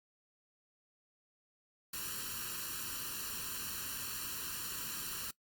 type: noise with comb filter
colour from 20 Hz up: white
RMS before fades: -41 dBFS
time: 1.93-5.31 s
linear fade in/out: 5 ms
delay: 0.7 ms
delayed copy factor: +0.85
effects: noise-tail reverb RT60 0.1 s tail -21 dB re dry + Opus 48 kbps